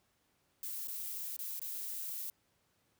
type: noise with dropouts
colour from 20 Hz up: violet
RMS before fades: -41 dBFS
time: 0.63-2.3 s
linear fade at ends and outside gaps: 1 ms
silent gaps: 0.873-0.882 / 1.365-1.39 / 1.595-1.616 s
effects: pink hiss -75 dBFS RMS until 2.99 s + high-pass 60 Hz 12 dB/octave